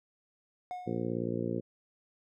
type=tone with exponential decay; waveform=triangle; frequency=725 Hz; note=F#5; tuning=35 cents flat; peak=-32 dBFS; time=0.71-1.27 s; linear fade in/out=0 ms; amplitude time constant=120 ms
type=harmonic tone; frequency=58.27 Hz; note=A#1; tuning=in tune; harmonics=2 / 3 / 4 / 5 / 6 / 7 / 8 / 9; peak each=-39 / -38 / -37 / -41 / -37 / -42 / -40 / -42 dBFS; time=0.86-1.61 s; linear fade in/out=20 ms
effects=none